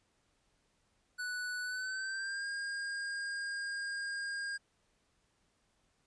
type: tone with pitch glide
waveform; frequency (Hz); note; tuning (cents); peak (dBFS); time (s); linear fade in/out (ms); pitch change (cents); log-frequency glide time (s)
square; 1482 to 1616.1; F#6 to G#6; +2 to -48; -37; 1.18-4.58; 20; +150; 1.62-2.46
effects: pink hiss -75 dBFS RMS until 6.06 s + resampled to 22050 Hz